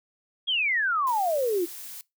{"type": "exponential sweep", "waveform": "sine", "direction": "down", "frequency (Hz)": [3354, 329.6], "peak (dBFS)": -22, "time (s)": [0.47, 1.66], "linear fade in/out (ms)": 20}
{"type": "noise", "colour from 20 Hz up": "blue", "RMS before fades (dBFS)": -40, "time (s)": [1.07, 2.01], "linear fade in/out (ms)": 0}
{"effects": ["noise-tail reverb RT60 0.2 s tail -22 dB re dry"]}